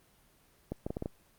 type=clicks; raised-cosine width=2 ms; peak=-21 dBFS; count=6; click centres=0.72 / 0.865 / 0.905 / 0.969 / 1.024 / 1.059 s; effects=pink hiss -65 dBFS RMS until 1.38 s + Opus 24 kbps